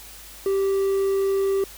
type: tone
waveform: triangle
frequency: 390.4 Hz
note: G4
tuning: 7 cents flat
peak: -17 dBFS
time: 0.46-1.64 s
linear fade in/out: 2 ms
effects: added 50 Hz sine -48 dBFS peak until 1.77 s + white hiss -43 dBFS RMS until 1.77 s